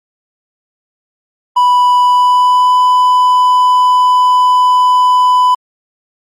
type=tone with pitch glide; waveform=triangle; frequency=987.8 to 999.3 Hz; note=B5 to B5; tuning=0 to +20 cents; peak=-4 dBFS; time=1.56-5.55 s; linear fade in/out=10 ms; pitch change=+20 cents; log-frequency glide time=2.01-2.75 s; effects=Opus 48 kbps